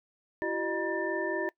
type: tone cluster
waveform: sine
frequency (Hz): 336.7 / 381.1 / 609 / 958 / 1783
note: E4 / G4 / D#5 / A#5 / A6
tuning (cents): +37 / -49 / -37 / +47 / +22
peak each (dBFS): -34 / -34 / -35 / -38 / -35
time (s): 0.42-1.49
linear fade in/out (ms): 0
effects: noise-tail reverb RT60 0.1 s tail -22 dB re dry